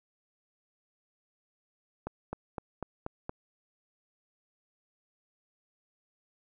accelerating click train, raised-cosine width 1 ms, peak -21 dBFS, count 6, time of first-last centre 2.07-3.294 s, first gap 260 ms, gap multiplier 0.97, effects none

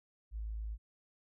sine tone, 54 Hz, A1, 32 cents flat, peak -37 dBFS, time 0.31-0.78 s, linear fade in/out 50 ms, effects none

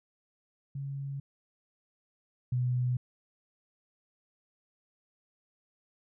sine tone pair in turn, 138.6 / 124.66 Hz, C#3 / B2, 0 / +17 cents, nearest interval major second, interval 183 cents, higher first, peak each -34 / -26 dBFS, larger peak second, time 0.75-1.2 / 2.52-2.97 s, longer neither, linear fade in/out 5 ms, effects none

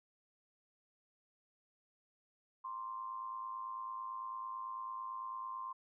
sine tone with amplitude modulation, 1050 Hz, C6, 6 cents sharp, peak -38 dBFS, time 2.64-5.73 s, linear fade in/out 10 ms, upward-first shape sine, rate 109 Hz, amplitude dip 55%, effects none

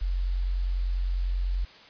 sine tone with quantisation, 45.05 Hz, F#1, 45 cents flat, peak -24 dBFS, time 0.01-1.65 s, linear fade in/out 10 ms, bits 9, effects white hiss -50 dBFS RMS until 1.89 s + resampled to 11025 Hz

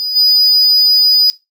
triangle tone with level steps, 4953 Hz, D#8, 9 cents flat, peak -15 / -6 dBFS, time 0-1.3 s, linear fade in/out 0 ms, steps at 0.15 s, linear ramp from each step 20 ms, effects noise-tail reverb RT60 0.2 s tail -17 dB re dry

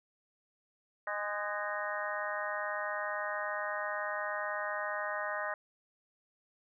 harmonic tone with a mistuned harmonic, 206.1 Hz, G#3, 13 cents flat, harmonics 3 / 4 / 5 / 6 / 7 / 8 / 9, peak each -39 / -43 / -42 / -41 / -42 / -44 / -40 dBFS, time 1.07-5.54 s, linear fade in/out 2 ms, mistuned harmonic 7, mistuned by +68 cents, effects none

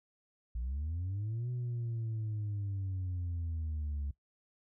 sine linear two-way sweep, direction up then down, 55 to 124.4 to 69.6 Hz, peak -32 dBFS, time 0.55-4.11 s, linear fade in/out 5 ms, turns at 1.5 s, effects noise-tail reverb RT60 0.1 s tail -18 dB re dry + tanh soft clip ceiling -32 dBFS

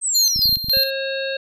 sine linear sweep, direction down, 8372 to 4061 Hz, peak -18 dBFS, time 0.01-0.52 s, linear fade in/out 50 ms
square tone with tremolo, 4186 Hz, C8, in tune, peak -15 dBFS, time 0.14-0.91 s, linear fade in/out 20 ms, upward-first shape square, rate 3.6 Hz, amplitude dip 70%
clicks, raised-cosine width 5 ms, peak -20 dBFS, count 9, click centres 0.361 / 0.392 / 0.456 / 0.493 / 0.527 / 0.57 / 0.644 / 0.686 / 0.771 s
harmonic tone, 540 Hz, C#5, 45 cents flat, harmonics 1 / 3 / 5 / 7 / 8, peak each -24 / -29 / -31 / -32 / -33 dBFS, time 0.73-1.37 s, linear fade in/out 5 ms
effects none

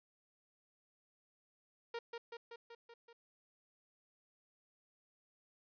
sawtooth tone with echo, 466.9 Hz, A#4, 3 cents sharp, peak -36 dBFS, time 1.94-1.99 s, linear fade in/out 5 ms, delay 190 ms, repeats 6, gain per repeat -3 dB, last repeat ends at 3.13 s, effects resampled to 11025 Hz

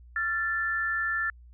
sine tone pair together, 1372.5 / 1760 Hz, F6 / A6, -31 / 0 cents, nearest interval major third, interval 431 cents, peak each -31 / -27 dBFS, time 0.16-1.3 s, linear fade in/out 2 ms, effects added 60 Hz sine -48 dBFS peak until 1.53 s

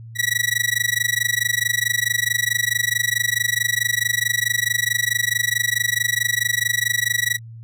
sawtooth tone with amplitude modulation, 1934 Hz, B6, 37 cents flat, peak -11 dBFS, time 0.15-7.39 s, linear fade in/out 50 ms, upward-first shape sine, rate 24.6 Hz, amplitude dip 100%, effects added 114 Hz sine -35 dBFS peak until 7.63 s

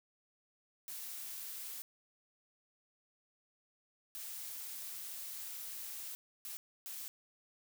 blue noise bursts at uneven times, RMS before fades -45 dBFS, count 4, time 0.88-1.82 / 4.15-6.15 / 6.45-6.57 / 6.86-7.08 s, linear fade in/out 0 ms, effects none

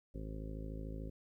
harmonic tone, 53.5 Hz, A1, 48 cents flat, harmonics 1 / 2 / 3 / 4 / 5 / 6 / 7 / 8 / 9 / 10, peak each -43 / -50 / -49 / -55 / -50 / -61 / -54 / -60 / -58 / -56 dBFS, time 0.14-1.1 s, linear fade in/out 10 ms, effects 13-bit

